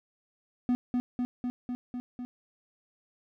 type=tone with echo; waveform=triangle; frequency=246.9 Hz; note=B3; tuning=in tune; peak=-21 dBFS; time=0.69-0.75 s; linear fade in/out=0 ms; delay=250 ms; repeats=6; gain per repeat=-2 dB; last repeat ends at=2.25 s; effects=none